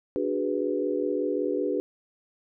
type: chord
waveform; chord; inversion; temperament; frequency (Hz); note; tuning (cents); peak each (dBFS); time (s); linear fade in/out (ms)
sine; G# half-diminished seventh; second; equal; 293.7 / 370 / 415.3 / 493.9; D4 / F#4 / G#4 / B4; 0 / 0 / 0 / 0; -30; 0.16-1.8; 0
effects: none